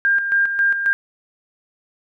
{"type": "tone with tremolo", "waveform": "sine", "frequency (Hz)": 1602, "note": "G6", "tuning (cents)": 37, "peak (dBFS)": -13, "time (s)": [0.05, 0.93], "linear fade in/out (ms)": 0, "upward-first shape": "square", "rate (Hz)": 3.7, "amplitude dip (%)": 55, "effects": []}